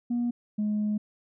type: tone pair in turn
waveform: sine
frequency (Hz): 240 / 210.5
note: B3 / G#3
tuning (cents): -49 / +24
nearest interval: major second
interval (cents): 227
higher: first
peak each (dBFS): -23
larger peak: neither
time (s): 0.1-0.31 / 0.58-0.98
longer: second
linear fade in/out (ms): 10
effects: tanh soft clip ceiling -22 dBFS